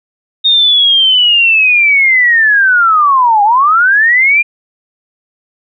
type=linear two-way sweep; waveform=sine; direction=down then up; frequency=3709 to 800 to 2431 Hz; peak=-5 dBFS; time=0.44-4.43 s; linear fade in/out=20 ms; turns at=3.43 s; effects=none